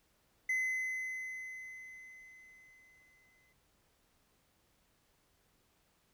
triangle tone with exponential decay, 2039 Hz, C7, 45 cents flat, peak -28 dBFS, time 0.49-3.53 s, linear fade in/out 5 ms, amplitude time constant 660 ms, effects pink hiss -73 dBFS RMS until 6.13 s

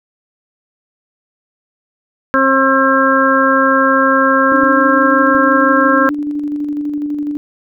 harmonic tone, 267.8 Hz, C4, 40 cents sharp, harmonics 1 / 2 / 4 / 5 / 6, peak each -15 / -15 / -15 / -15 / -15 dBFS, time 2.34-6.09 s, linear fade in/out 0 ms
sine tone with tremolo, 293.7 Hz, D4, in tune, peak -15 dBFS, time 4.52-7.37 s, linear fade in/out 0 ms, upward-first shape square, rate 12 Hz, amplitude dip 30%
clicks, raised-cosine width 3 ms, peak -18 dBFS, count 2, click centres 4.634 / 5.349 s
effects none

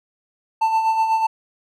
triangle tone with tremolo, 889 Hz, A5, 18 cents sharp, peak -12 dBFS, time 0.61-1.27 s, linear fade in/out 10 ms, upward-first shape sine, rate 8.1 Hz, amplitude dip 50%, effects none

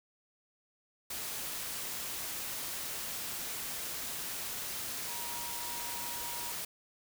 sine tone in noise, 952 Hz, A#5, 36 cents sharp, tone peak -45 dBFS, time 5.08-6.52 s, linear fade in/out 5 ms, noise white, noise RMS -39 dBFS, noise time 1.1-6.65 s, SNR -9 dB, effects none

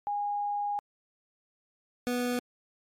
sine / 25% pulse tone pair in turn, 820 / 245.7 Hz, G#5 / B3, -22 / -9 cents, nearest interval octave + major sixth, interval 2087 cents, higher first, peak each -28 / -24 dBFS, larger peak second, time 0.07-0.79 / 2.07-2.39 s, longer first, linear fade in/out 0 ms, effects MP3 64 kbps

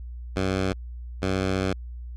10% pulse tone bursts at uneven times, 95 Hz, F#2, 46 cents sharp, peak -15 dBFS, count 2, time 0.36-0.73 / 1.22-1.73 s, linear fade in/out 5 ms, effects added 60 Hz sine -34 dBFS peak until 2.16 s + low-pass 6000 Hz 12 dB/octave

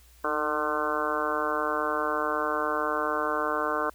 harmonic tone with a mistuned harmonic, 150.8 Hz, D3, 46 cents sharp, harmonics 2 / 3 / 4 / 5 / 6 / 7 / 8 / 9 / 10, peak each -36 / -33 / -33 / -37 / -39 / -31 / -33 / -34 / -34 dBFS, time 0.24-3.9 s, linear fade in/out 5 ms, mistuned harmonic 2, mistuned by +40 cents, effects added 60 Hz sine -54 dBFS peak until 3.94 s + white hiss -59 dBFS RMS until 3.94 s

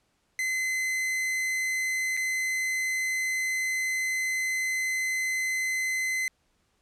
45% pulse tone with dropouts, 2047 Hz, C7, 38 cents flat, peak -26 dBFS, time 0.39-6.28 s, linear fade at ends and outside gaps 1 ms, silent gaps 2.168-2.173 s, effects pink hiss -71 dBFS RMS until 6.81 s + low-pass 10000 Hz 12 dB/octave

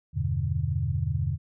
sine chord, E minor seventh, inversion none, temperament equal, 82.41 / 98 / 123.47 / 146.83 Hz, E2 / G2 / B2 / D3, 0 / 0 / 0 / 0 cents, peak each -30 dBFS, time 0.13-1.38 s, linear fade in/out 50 ms, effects none

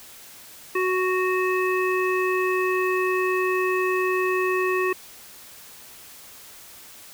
harmonic tone, 370 Hz, F#4, in tune, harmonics 1 / 3 / 5 / 7, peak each -22 / -27 / -29 / -30 dBFS, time 0.75-4.93 s, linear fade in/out 5 ms, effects white hiss -45 dBFS RMS until 7.13 s

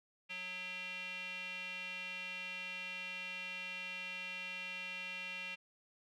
square tone with band-pass filter, 182.9 Hz, F#3, 20 cents flat, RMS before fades -44 dBFS, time 0.29-5.56 s, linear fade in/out 20 ms, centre 2600 Hz, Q 8.2, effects none

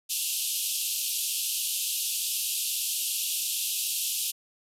white band-pass noise, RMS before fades -30 dBFS, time 0.09-4.32 s, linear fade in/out 20 ms, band 2600 to 14000 Hz, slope 96 dB/octave, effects none

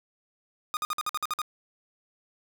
45% pulse tone bursts, 1230 Hz, D#6, 20 cents flat, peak -27 dBFS, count 9, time 0.74-1.417 s, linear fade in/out 0 ms, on 29 ms, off 52 ms, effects none

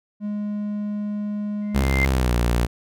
triangle tone, 207.7 Hz, G#3, in tune, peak -22 dBFS, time 0.2-1.88 s, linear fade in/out 50 ms
sine tone with exponential growth, 2089 Hz, C7, 3 cents flat, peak -17 dBFS, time 1.62-2.05 s, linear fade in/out 0 ms, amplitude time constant 92 ms
sawtooth tone with pitch glide, 67 to 59.35 Hz, C2 to A#1, +42 to +32 cents, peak -14 dBFS, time 1.74-2.67 s, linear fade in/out 20 ms, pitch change -210 cents, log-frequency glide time 2.09-2.34 s
effects none

